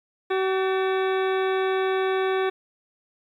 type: harmonic tone with a mistuned harmonic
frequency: 380 Hz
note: F#4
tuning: 46 cents sharp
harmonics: 1 / 2 / 3 / 4 / 5 / 6 / 7 / 9 / 10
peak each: -22 / -30 / -32 / -35 / -35 / -37 / -43 / -41 / -44 dBFS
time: 0.3-2.5 s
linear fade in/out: 10 ms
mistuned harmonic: 5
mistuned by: -100 cents
effects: 10-bit